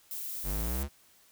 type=noise; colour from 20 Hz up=violet; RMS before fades=-38 dBFS; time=0.11-0.83 s; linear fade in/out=0 ms
type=exponential sweep; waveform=square; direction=up; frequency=45 to 73.42 Hz; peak=-32 dBFS; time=0.43-0.89 s; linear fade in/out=50 ms
effects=white hiss -62 dBFS RMS until 1.31 s